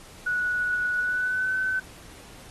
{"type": "tone with pitch glide", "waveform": "sine", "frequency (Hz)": [1469, 1521.7], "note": ["F#6", "F#6"], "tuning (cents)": [-13, 48], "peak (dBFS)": -23, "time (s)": [0.26, 1.8], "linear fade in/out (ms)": 10, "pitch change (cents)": 61, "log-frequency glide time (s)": [0.98, 1.53], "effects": ["pink hiss -48 dBFS RMS until 2.5 s", "AAC 32 kbps"]}